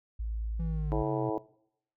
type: tone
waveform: sine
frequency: 55 Hz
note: A1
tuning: in tune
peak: -31 dBFS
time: 0.19-1.03 s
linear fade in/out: 10 ms
type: linear sweep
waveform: triangle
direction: down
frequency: 167.4 to 126.1 Hz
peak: -31 dBFS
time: 0.59-1.3 s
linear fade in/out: 10 ms
type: harmonic tone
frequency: 108.4 Hz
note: A2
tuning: 25 cents flat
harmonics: 3 / 4 / 5 / 6 / 7 / 8 / 9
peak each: -33 / -35 / -37 / -39 / -40 / -41 / -42 dBFS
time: 0.92-1.38 s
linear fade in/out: 0 ms
effects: noise-tail reverb RT60 0.7 s tail -20 dB re dry